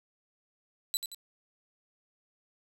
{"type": "tone with echo", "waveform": "20% pulse", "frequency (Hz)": 3980, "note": "B7", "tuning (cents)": 13, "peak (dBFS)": -22, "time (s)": [0.94, 0.97], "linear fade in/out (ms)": 0, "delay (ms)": 88, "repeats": 2, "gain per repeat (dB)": -7, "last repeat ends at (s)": 1.146, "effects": []}